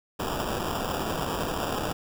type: noise with sample-and-hold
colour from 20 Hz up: white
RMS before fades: -30 dBFS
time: 0.19-1.93 s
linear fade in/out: 10 ms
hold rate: 2100 Hz
effects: none